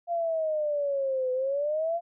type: exponential two-way sweep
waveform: sine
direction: down then up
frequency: 695 to 505 to 695 Hz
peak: -25 dBFS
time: 0.07-2.01 s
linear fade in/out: 50 ms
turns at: 1.32 s
effects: none